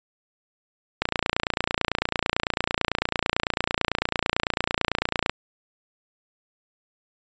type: click train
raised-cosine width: 0.3 ms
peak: -5 dBFS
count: 125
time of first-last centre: 1.02-5.296 s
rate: 29 Hz
effects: resampled to 16000 Hz